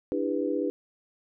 sine chord, E minor seventh, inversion third, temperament equal with one note detuned, 293.7 / 329.6 / 399.8 / 493.9 Hz, D4 / E4 / G4 / B4, 0 / 0 / +34 / 0 cents, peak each -30 / -32 / -31 / -31 dBFS, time 0.12-0.7 s, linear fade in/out 0 ms, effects none

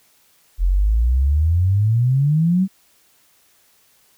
sine exponential sweep, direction up, 42.1 to 196 Hz, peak -13 dBFS, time 0.58-2.68 s, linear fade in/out 50 ms, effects white hiss -57 dBFS RMS until 4.17 s

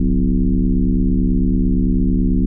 sine tone with frequency modulation, 111.9 Hz, A2, 30 cents sharp, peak -12 dBFS, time 0-2.46 s, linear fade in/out 5 ms, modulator 69 Hz, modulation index 2.5, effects none

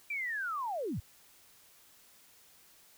sine linear sweep, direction down, 2379 to 61.74 Hz, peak -33 dBFS, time 0.1-1 s, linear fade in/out 5 ms, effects white hiss -61 dBFS RMS until 2.97 s

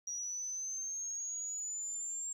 sine linear sweep, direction up, 5750 to 7459 Hz, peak -37 dBFS, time 0.07-2.33 s, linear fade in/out 5 ms, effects 11-bit

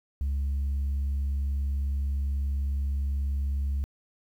sine tone, 69.4 Hz, C#2, 3 cents sharp, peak -23 dBFS, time 0.21-3.84 s, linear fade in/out 0 ms, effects tanh soft clip ceiling -24 dBFS + 10-bit

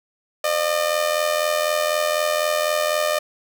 sawtooth tone with amplitude modulation, 605 Hz, D#5, 49 cents flat, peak -12 dBFS, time 0.44-3.19 s, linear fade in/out 5 ms, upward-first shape sine, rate 84 Hz, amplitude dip 65%, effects none

